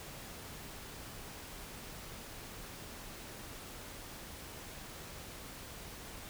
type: silence
effects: pink hiss -48 dBFS RMS until 6.29 s